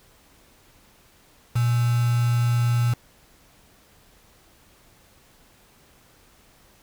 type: tone with quantisation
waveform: sine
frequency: 119.5 Hz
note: A#2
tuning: 43 cents sharp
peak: -18 dBFS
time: 1.55-2.94 s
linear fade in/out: 10 ms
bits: 5
effects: pink hiss -56 dBFS RMS until 6.82 s